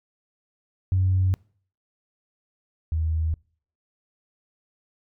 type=tone pair in turn; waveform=sine; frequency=93.4 / 79.76 Hz; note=F#2 / D#2; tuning=+17 / +43 cents; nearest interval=minor third; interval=274 cents; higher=first; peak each=-17 / -21 dBFS; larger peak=first; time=0.92-1.34 / 2.92-3.34 s; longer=neither; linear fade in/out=0 ms; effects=noise-tail reverb RT60 0.5 s tail -26 dB re dry + tanh soft clip ceiling -13 dBFS